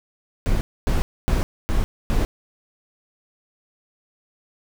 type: noise bursts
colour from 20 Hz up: brown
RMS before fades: -19 dBFS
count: 5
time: 0.46-2.25 s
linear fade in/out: 0 ms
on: 150 ms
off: 260 ms
effects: none